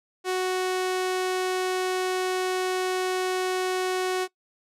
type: tone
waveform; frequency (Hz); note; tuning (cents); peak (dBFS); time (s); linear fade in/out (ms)
sawtooth; 370; F#4; 0; -20; 0.24-4.28; 50
effects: noise-tail reverb RT60 0.1 s tail -21 dB re dry + low-pass 11000 Hz 12 dB/octave